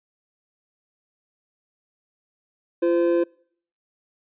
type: tone pair together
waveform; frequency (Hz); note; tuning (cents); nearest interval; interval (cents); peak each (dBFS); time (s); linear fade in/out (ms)
triangle; 342.8 / 514.5; F4 / C5; -32 / -29; perfect fifth; 703; -17 / -20; 2.82-3.24; 10
effects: noise-tail reverb RT60 0.6 s tail -26 dB re dry + resampled to 8000 Hz